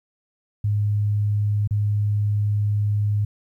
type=tone with dropouts; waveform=sine; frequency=103.83 Hz; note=G#2; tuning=in tune; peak=-18 dBFS; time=0.64-3.25 s; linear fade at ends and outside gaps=5 ms; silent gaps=1.675-1.708 s; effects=10-bit